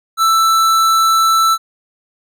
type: tone with hard clipping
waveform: sine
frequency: 1325 Hz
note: E6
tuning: 9 cents sharp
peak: -11 dBFS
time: 0.17-1.58 s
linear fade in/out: 50 ms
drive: 17 dB
effects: none